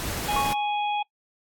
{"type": "noise", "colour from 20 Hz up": "pink", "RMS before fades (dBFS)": -31, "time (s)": [0, 0.53], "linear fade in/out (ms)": 0}
{"type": "harmonic tone", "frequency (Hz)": 830.6, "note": "G#5", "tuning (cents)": 0, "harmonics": [1, 3, 4], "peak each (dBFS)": [-24, -34, -36], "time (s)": [0.28, 1.03], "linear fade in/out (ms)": 10}
{"type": "tone with exponential decay", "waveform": "triangle", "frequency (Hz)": 1107, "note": "C#6", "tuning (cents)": -3, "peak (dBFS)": -21, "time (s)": [0.36, 0.78], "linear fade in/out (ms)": 5, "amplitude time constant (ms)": 91}
{"effects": ["noise-tail reverb RT60 0.1 s tail -22 dB re dry", "AAC 64 kbps"]}